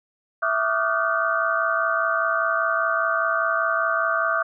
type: tone cluster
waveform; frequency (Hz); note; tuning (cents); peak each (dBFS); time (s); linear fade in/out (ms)
sine; 660 / 1159 / 1224 / 1420 / 1531; E5 / D6 / D#6 / F6 / G6; +2 / -23 / -29 / +28 / -41; -26; 0.42-4.43; 10
effects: none